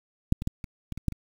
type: clicks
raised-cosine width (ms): 5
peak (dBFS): -7 / -20 / -14 / -24 / -21 / -24 / -12 / -24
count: 8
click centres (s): 0.324 / 0.421 / 0.474 / 0.642 / 0.923 / 0.976 / 1.083 / 1.123
effects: 7-bit